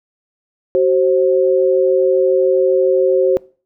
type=tone pair together; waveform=sine; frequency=377.3 / 530 Hz; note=F#4 / C5; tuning=+34 / +22 cents; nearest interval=tritone; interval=588 cents; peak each=-13 dBFS; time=0.75-3.37 s; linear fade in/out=0 ms; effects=noise-tail reverb RT60 0.4 s tail -23 dB re dry